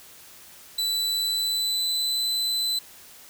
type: tone with pitch glide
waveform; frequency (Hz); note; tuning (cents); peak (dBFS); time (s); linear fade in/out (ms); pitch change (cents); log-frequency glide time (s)
40% pulse; 3977 to 4023; B7 to B7; +11 to +31; -22; 0.78-2.79; 5; +20; 1.1-2.3
effects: white hiss -48 dBFS RMS until 3.29 s